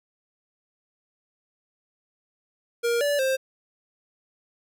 square tone with pitch steps, 470.8 / 578 / 528 Hz, A#4 / D5 / C5, +17 / -28 / +16 cents, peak -22 dBFS, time 2.83-3.37 s, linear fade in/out 20 ms, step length 180 ms, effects none

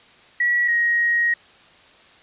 sine tone pair in turn, 1930 / 1884.8 Hz, B6 / A#6, -40 / +19 cents, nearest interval unison, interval 41 cents, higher first, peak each -16 dBFS, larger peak neither, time 0.4-0.68 / 0.68-1.34 s, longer second, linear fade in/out 5 ms, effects white hiss -50 dBFS RMS until 2.22 s + resampled to 8000 Hz

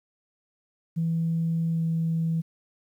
sine tone with pitch glide, 164.81 to 163.67 Hz, E3 to E3, 0 to -12 cents, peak -22 dBFS, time 0.96-2.42 s, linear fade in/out 20 ms, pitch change -12 cents, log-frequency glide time 1.71-1.82 s, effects tanh soft clip ceiling -18 dBFS + 10-bit

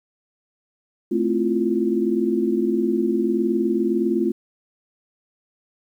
sine chord, F major seventh, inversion first, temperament equal, 220 / 261.6 / 329.6 / 349.2 Hz, A3 / C4 / E4 / F4, 0 / 0 / 0 / 0 cents, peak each -23 / -25 / -27 / -21 dBFS, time 1.11-4.32 s, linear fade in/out 10 ms, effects 9-bit

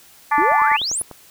harmonic tone, 291.9 Hz, D4, 10 cents flat, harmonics 3 / 4 / 5 / 6 / 7 / 8, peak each -16 / -19 / -31 / -22 / -26 / -33 dBFS, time 0.31-0.77 s, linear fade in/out 10 ms
sine exponential sweep, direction up, 289.7 to 11175 Hz, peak -20 dBFS, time 0.38-1.02 s, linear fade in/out 0 ms
click train, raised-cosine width 1 ms, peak -21 dBFS, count 8, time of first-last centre 0.42-1.113 s, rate 10.1 Hz
effects white hiss -48 dBFS RMS until 1.3 s

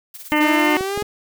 blue noise with tremolo, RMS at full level -34 dBFS, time 0.14-0.77 s, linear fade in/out 2 ms, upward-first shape triangle, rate 18 Hz, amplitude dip 75%
harmonic tone, 301.5 Hz, D4, 46 cents sharp, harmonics 1 / 2 / 3 / 4 / 5 / 6 / 7 / 8 / 9 / 10, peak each -18 / -25 / -22 / -27 / -32 / -25 / -22 / -34 / -30 / -30 dBFS, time 0.32-0.77 s, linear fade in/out 0 ms
sawtooth linear sweep, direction up, 302.2 to 419.1 Hz, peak -18 dBFS, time 0.4-1.03 s, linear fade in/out 10 ms
clicks, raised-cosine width 2 ms, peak -15 dBFS, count 3, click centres 0.809 / 0.976 / 1.023 s
effects none

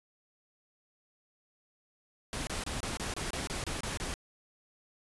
pink noise bursts, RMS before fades -36 dBFS, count 11, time 2.33-4.14 s, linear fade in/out 0 ms, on 140 ms, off 27 ms, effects resampled to 24000 Hz

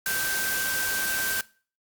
sine tone in noise, 1558 Hz, G6, 11 cents flat, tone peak -28 dBFS, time 0.06-1.41 s, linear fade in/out 2 ms, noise white, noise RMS -29 dBFS, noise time 0.06-1.41 s, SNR -2 dB, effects noise-tail reverb RT60 0.4 s tail -21 dB re dry + Opus 48 kbps

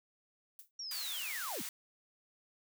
violet noise with exponential decay, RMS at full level -47 dBFS, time 0.59-0.71 s, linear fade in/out 1 ms, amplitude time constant 25 ms
sine linear sweep, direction down, 5700 to 140 Hz, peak -40 dBFS, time 0.79-1.62 s, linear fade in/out 5 ms
white high-pass noise, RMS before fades -42 dBFS, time 0.91-1.69 s, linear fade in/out 2 ms, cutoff 1100 Hz, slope 12 dB/octave
effects none

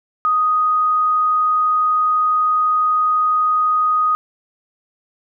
sine tone, 1246 Hz, D#6, 2 cents sharp, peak -13 dBFS, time 0.25-4.15 s, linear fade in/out 0 ms, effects none

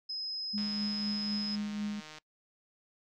sine tone, 5090 Hz, D#8, 39 cents sharp, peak -34 dBFS, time 0.09-1.56 s, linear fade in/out 10 ms
sine tone with tremolo, 207.7 Hz, G#3, in tune, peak -31 dBFS, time 0.53-2.01 s, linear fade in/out 20 ms, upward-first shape triangle, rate 4 Hz, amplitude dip 45%
click train, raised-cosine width 0.2 ms, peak -30 dBFS, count 248, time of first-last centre 0.58-2.184 s, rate 154 Hz
effects noise-tail reverb RT60 0.1 s tail -23 dB re dry

